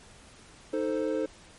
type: chord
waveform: triangle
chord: A diminished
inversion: second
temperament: equal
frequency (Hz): 311.1 / 440 / 523.3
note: Eb4 / A4 / C5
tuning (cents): 0 / 0 / 0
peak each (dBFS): -29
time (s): 0.73-1.26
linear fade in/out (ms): 5
effects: pink hiss -53 dBFS RMS until 1.58 s + MP3 48 kbps